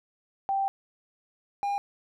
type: tone pair in turn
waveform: sine / triangle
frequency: 783 / 806.4 Hz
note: G5 / G5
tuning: -2 / +49 cents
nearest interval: minor second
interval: 51 cents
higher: second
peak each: -24 dBFS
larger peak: neither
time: 0.49-0.68 / 1.63-1.78 s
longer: first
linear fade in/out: 0 ms
effects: none